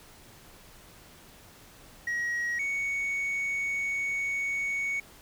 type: tone pair in turn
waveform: sine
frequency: 1900 / 2227 Hz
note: A#6 / C#7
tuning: +33 / +7 cents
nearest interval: minor third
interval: 274 cents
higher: second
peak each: -25 dBFS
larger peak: neither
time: 2.07-2.59 / 2.59-5 s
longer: second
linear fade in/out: 5 ms
effects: tanh soft clip ceiling -27 dBFS + pink hiss -53 dBFS RMS until 5.21 s